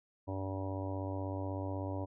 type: harmonic tone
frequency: 96.2 Hz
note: G2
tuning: 32 cents flat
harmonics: 1 / 3 / 4 / 5 / 6 / 7 / 8 / 9 / 10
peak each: -38 / -41 / -48 / -50 / -44 / -50 / -51 / -53 / -48 dBFS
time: 0.27-2.06 s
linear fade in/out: 20 ms
effects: none